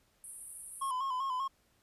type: band-pass noise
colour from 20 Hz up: pink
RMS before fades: -48 dBFS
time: 0.24-0.91 s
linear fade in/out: 0 ms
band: 9000 to 11000 Hz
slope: 96 dB/octave
type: tone with vibrato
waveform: triangle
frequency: 1046.5 Hz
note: C6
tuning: in tune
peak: -30 dBFS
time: 0.81-1.48 s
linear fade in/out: 10 ms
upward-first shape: square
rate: 5.1 Hz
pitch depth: 59 cents each way
effects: pink hiss -71 dBFS RMS until 1.82 s + resampled to 32000 Hz